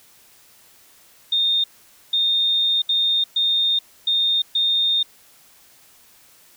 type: tone bursts at uneven times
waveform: sine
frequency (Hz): 3657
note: A#7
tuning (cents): -34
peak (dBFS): -16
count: 6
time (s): 1.32-1.64 / 2.13-2.82 / 2.89-3.24 / 3.36-3.79 / 4.07-4.42 / 4.55-5.03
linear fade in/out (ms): 5
effects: white hiss -52 dBFS RMS until 6.56 s